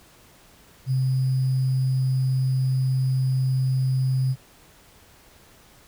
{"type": "tone with sample-and-hold", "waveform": "sine", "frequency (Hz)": 130.81, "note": "C3", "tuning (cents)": 0, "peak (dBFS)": -19, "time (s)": [0.86, 4.36], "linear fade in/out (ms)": 50, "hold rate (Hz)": 4900, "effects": ["pink hiss -53 dBFS RMS until 5.87 s"]}